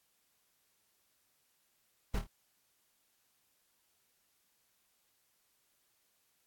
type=noise with echo; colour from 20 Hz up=brown; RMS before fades=-31 dBFS; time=2.14-2.19 s; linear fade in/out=5 ms; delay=26 ms; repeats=3; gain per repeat=-7 dB; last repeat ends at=2.268 s; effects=white hiss -75 dBFS RMS until 6.46 s + AAC 64 kbps